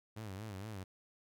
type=tone with vibrato; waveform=sawtooth; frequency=102.2 Hz; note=G#2; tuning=27 cents flat; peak=-39 dBFS; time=0.16-0.84 s; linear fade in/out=10 ms; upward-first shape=sine; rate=4.3 Hz; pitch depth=150 cents each way; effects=none